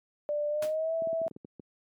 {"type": "tone with pitch glide", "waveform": "sine", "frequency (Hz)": [591, 655.8], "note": ["D5", "E5"], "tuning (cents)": [11, -9], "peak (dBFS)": -27, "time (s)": [0.29, 1.28], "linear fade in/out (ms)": 0, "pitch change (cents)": 180, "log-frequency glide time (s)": [0.49, 0.94]}
{"type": "noise with exponential decay", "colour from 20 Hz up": "pink", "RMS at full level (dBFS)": -34, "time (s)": [0.62, 0.76], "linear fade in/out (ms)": 5, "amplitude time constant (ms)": 30}
{"type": "clicks", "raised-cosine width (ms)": 3, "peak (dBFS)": -28, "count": 9, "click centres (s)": [1.021, 1.072, 1.13, 1.216, 1.265, 1.312, 1.364, 1.448, 1.597]}
{"effects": ["high-pass 200 Hz 12 dB/octave", "MP3 96 kbps"]}